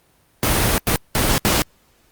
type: noise bursts at uneven times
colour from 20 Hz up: pink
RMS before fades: -17 dBFS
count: 4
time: 0.43-0.78 / 0.87-0.96 / 1.15-1.38 / 1.45-1.62 s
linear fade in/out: 0 ms
effects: pink hiss -58 dBFS RMS until 2.11 s + Opus 32 kbps